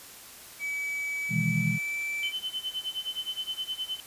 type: tone with pitch glide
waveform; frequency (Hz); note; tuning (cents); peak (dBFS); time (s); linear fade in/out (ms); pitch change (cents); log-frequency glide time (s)
triangle; 2287 to 2326; D7 to D7; -47 to -17; -28; 0.59-2.33; 50; +30; 1.19-2
type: chord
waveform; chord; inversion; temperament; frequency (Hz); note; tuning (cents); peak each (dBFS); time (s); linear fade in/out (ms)
sine; E major seventh; second; just; 123.61 / 154.51 / 164.81 / 206; B2 / D#3 / E3 / G#3; +2 / -12 / 0 / -14; -31 / -32 / -28 / -31; 1.29-1.79; 50
type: tone with tremolo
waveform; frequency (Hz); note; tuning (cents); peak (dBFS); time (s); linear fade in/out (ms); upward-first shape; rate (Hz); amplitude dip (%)
sine; 3051; G7; -48; -28; 2.23-4; 0; sine; 9.6; 90
effects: white hiss -47 dBFS RMS until 4.06 s + resampled to 32000 Hz